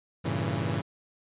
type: chord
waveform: sawtooth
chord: G diminished seventh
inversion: none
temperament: equal with one note detuned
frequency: 98 / 114.67 / 138.59 / 164.81 Hz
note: G2 / Bb2 / Db3 / Fb3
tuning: 0 / -28 / 0 / 0 cents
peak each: -29 dBFS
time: 0.24-0.82 s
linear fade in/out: 20 ms
effects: resampled to 8000 Hz